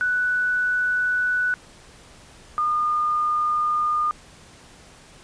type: tone pair in turn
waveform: sine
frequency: 1484 / 1216.7 Hz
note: F#6 / D#6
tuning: +5 / -39 cents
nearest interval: minor third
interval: 344 cents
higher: first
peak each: -19 dBFS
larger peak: neither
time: 0.01-1.54 / 2.58-4.11 s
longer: neither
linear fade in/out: 0 ms
effects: pink hiss -48 dBFS RMS until 5.23 s + resampled to 22050 Hz